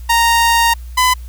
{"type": "tone pair in turn", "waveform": "sawtooth", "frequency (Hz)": [929, 1007.5], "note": ["A#5", "B5"], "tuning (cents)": [-6, 34], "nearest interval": "minor second", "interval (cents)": 140, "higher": "second", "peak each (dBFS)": -6, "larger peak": "neither", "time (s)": [[0.09, 0.74], [0.97, 1.14]], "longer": "first", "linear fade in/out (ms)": 10, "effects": ["added 60 Hz sine -27 dBFS peak until 1.28 s", "white hiss -48 dBFS RMS until 1.28 s"]}